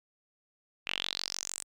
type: tone with band-pass filter sweep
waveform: sawtooth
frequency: 46.52 Hz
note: F#1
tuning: 10 cents sharp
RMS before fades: -37 dBFS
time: 0.86-1.64 s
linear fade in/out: 20 ms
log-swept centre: 2600 to 8800 Hz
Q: 5.5
effects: none